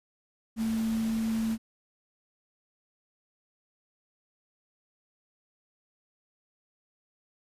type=tone in noise; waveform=sine; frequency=223.6 Hz; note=A3; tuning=28 cents sharp; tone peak=-26 dBFS; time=0.56-1.58 s; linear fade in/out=50 ms; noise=pink; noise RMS=-43 dBFS; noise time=0.56-1.58 s; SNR=+14 dB; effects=resampled to 32000 Hz